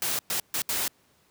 white noise bursts at uneven times, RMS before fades -28 dBFS, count 4, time 0.02-0.19 / 0.3-0.4 / 0.54-0.62 / 0.69-0.88 s, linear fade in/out 2 ms, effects pink hiss -64 dBFS RMS until 1.3 s + high-pass 80 Hz 12 dB/octave

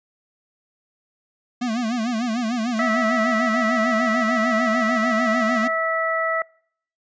square tone with vibrato, 233.1 Hz, A#3, in tune, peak -22 dBFS, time 1.61-5.68 s, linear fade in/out 10 ms, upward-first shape sine, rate 6.7 Hz, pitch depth 130 cents each way
white noise with exponential decay, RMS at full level -37 dBFS, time 2.77-2.87 s, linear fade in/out 1 ms, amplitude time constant 21 ms
harmonic tone, 652 Hz, E5, 19 cents flat, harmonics 1 / 2 / 3, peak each -24 / -24 / -24 dBFS, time 2.79-6.42 s, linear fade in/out 2 ms
effects noise-tail reverb RT60 0.6 s tail -25 dB re dry + resampled to 16000 Hz

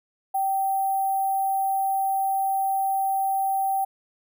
sine tone with sample-and-hold, 777 Hz, G5, 16 cents flat, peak -21 dBFS, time 0.34-3.85 s, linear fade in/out 10 ms, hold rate 11025 Hz, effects none

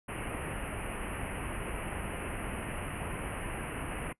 pink band-stop noise, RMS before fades -37 dBFS, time 0.08-4.13 s, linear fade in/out 10 ms, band 2900 to 9400 Hz, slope 96 dB/octave, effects noise-tail reverb RT60 0.1 s tail -21 dB re dry + resampled to 24000 Hz

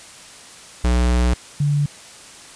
square / sine tone pair in turn, 60.9 / 145.26 Hz, B1 / D3, -24 / -19 cents, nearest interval octave + minor third, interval 1505 cents, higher second, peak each -15 dBFS, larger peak neither, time 0.84-1.34 / 1.6-1.86 s, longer first, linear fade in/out 5 ms, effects white hiss -41 dBFS RMS until 2.55 s + resampled to 22050 Hz

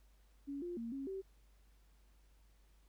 sine tone with pitch steps, 280.9 / 350.6 / 231.2 / 272.7 / 384.8 Hz, C#4 / F4 / A#3 / C#4 / G4, +23 / +7 / -14 / -28 / -32 cents, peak -40 dBFS, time 0.47-1.22 s, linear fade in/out 20 ms, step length 150 ms, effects added 50 Hz sine -64 dBFS peak until 2.88 s + pink hiss -75 dBFS RMS until 2.88 s

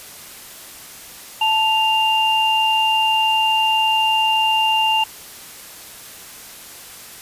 sine tone pair together, 880.1 / 2794 Hz, A5 / F7, 0 / 0 cents, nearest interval octave + minor sixth, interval 2000 cents, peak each -17 dBFS, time 1.41-5.04 s, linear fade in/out 5 ms, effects white hiss -38 dBFS RMS until 7.21 s + resampled to 32000 Hz

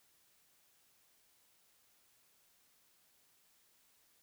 silence, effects white hiss -71 dBFS RMS until 4.22 s

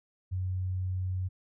sine tone, 92.5 Hz, F#2, in tune, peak -29 dBFS, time 0.31-1.29 s, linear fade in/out 20 ms, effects none

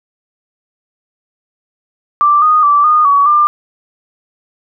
sine tone with pitch steps, 1175 / 1236 / 1163 / 1226 / 1131 / 1194 Hz, D6 / D#6 / D6 / D#6 / C#6 / D6, +1 / -12 / -17 / -26 / +34 / +28 cents, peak -6 dBFS, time 2.21-3.47 s, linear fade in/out 0 ms, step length 210 ms, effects none

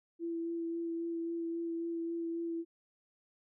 sine tone with vibrato, 334.7 Hz, E4, 26 cents sharp, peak -34 dBFS, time 0.19-2.65 s, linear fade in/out 50 ms, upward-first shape sine, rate 3.7 Hz, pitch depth 13 cents each way, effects none

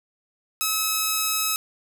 5% pulse tone, 1287 Hz, E6, 42 cents flat, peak -10 dBFS, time 0.61-1.56 s, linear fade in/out 0 ms, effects none

